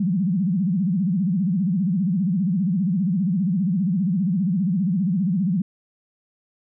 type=tone with vibrato; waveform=sine; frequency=184.7 Hz; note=F#3; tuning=3 cents flat; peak=-18 dBFS; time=0-5.62 s; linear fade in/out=5 ms; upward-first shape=sine; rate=15 Hz; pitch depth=220 cents each way; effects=none